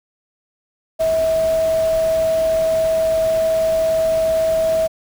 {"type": "tone in noise", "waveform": "sine", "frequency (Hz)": 646, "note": "E5", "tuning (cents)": -35, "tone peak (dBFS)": -14, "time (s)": [0.99, 4.88], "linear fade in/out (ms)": 20, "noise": "pink", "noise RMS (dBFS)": -32, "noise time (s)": [0.99, 4.88], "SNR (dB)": 15, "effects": []}